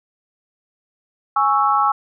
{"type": "chord", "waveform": "sine", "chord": "C# minor", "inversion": "second", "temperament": "equal", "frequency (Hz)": [830.6, 1108.7, 1318.5], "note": ["G#5", "C#6", "E6"], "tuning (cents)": [0, 0, 0], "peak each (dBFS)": -18, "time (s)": [1.36, 1.92], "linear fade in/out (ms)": 5, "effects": []}